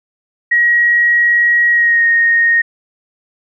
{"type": "tone with pitch glide", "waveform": "sine", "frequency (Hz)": [1901, 1858.7], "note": ["A#6", "A#6"], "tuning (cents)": [33, -6], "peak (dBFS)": -8, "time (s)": [0.51, 2.62], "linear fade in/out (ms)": 10, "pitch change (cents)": -39, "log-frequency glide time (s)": [1.71, 2.05], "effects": []}